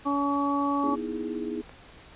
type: harmonic tone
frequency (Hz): 283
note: C#4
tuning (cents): +36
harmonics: 1 / 2 / 3 / 4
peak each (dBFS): -26 / -35 / -32 / -28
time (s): 0.05-0.96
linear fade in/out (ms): 20
type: chord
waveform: sine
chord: E major seventh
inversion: second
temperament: equal with one note detuned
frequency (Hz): 245.5 / 311.1 / 329.6 / 415.3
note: B3 / D#4 / E4 / G#4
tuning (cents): -10 / 0 / 0 / 0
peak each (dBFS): -35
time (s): 0.83-1.62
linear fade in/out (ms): 10
type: click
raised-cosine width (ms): 0.5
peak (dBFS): -31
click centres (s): 1.694
effects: pink hiss -50 dBFS RMS until 2.15 s + resampled to 8000 Hz